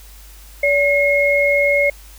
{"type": "tone pair together", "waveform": "sine", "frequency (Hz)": [572.2, 2159], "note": ["D5", "C#7"], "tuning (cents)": [-45, -46], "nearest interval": "octave + major seventh", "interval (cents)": 2299, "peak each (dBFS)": -15, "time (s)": [0.63, 1.9], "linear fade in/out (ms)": 5, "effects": ["added 50 Hz sine -39 dBFS peak until 2.18 s", "white hiss -45 dBFS RMS until 2.18 s"]}